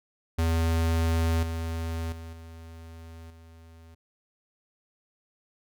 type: tone with level steps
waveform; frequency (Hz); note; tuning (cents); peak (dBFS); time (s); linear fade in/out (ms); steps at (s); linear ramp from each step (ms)
square; 82.2; E2; -4; -23 / -30 / -39 / -43 / -49; 0.38-3.95; 10; 1.43 / 2.12 / 2.33 / 3.3; 2
effects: none